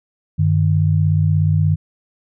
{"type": "tone pair together", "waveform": "sine", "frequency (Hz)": [96.57, 153.3], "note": ["G2", "D#3"], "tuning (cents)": [-25, -25], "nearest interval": "minor sixth", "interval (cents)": 800, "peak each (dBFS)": -15, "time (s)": [0.38, 1.76], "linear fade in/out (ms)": 20, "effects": []}